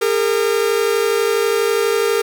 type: tone pair together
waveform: 45% pulse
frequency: 406.6 / 458.8 Hz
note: G#4 / A#4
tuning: -37 / -28 cents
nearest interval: major second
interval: 209 cents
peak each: -18 / -17 dBFS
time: 0.01-2.22 s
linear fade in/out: 10 ms
effects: none